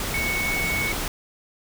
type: tone in noise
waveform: sine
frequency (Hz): 2217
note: C#7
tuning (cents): 0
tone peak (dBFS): -24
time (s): 0.14-0.92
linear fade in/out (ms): 2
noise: pink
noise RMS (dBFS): -28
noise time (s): 0-1.08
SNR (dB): +1
effects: none